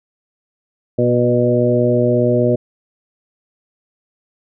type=harmonic tone with a mistuned harmonic; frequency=121.6 Hz; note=B2; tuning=26 cents flat; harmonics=1 / 2 / 3 / 4 / 5; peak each=-18 / -18 / -18 / -18 / -18 dBFS; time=0.98-2.56 s; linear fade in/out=10 ms; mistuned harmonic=4; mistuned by=+17 cents; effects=none